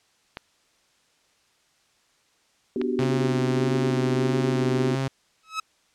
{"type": "clicks", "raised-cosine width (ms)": 0.3, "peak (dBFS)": -17, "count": 4, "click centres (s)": [0.371, 2.815, 2.991, 3.031]}
{"type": "chord", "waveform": "sine", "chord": "G major seventh", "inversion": "first", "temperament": "equal", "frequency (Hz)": [246.9, 293.7, 370, 392], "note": ["B3", "D4", "F#4", "G4"], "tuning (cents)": [0, 0, 0, 0], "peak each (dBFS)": [-27, -32, -28, -29], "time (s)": [2.76, 4.95], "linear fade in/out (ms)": 2}
{"type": "tone with vibrato", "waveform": "sawtooth", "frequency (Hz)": 132.3, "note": "C3", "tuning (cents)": 20, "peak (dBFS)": -20, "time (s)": [2.99, 5.08], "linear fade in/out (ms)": 5, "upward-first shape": "sine", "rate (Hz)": 1.6, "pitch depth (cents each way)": 22}
{"type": "tone with exponential growth", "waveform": "sawtooth", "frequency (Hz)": 1288, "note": "E6", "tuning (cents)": -41, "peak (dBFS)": -19, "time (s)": [5.43, 5.6], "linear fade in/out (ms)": 5, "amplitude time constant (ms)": 35}
{"effects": ["white hiss -64 dBFS RMS until 5.94 s", "low-pass 7000 Hz 12 dB/octave"]}